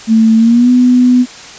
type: tone with pitch glide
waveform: sine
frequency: 223.1 to 249 Hz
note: A3 to B3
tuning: +24 to +14 cents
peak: -4 dBFS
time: 0.07-1.26 s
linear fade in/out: 50 ms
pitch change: +190 cents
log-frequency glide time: 0.37-0.7 s
effects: white hiss -31 dBFS RMS until 1.58 s + resampled to 16000 Hz